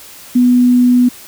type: tone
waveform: sine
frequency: 246.9 Hz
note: B3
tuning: in tune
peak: -6 dBFS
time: 0.35-1.09 s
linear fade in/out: 10 ms
effects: white hiss -36 dBFS RMS until 1.27 s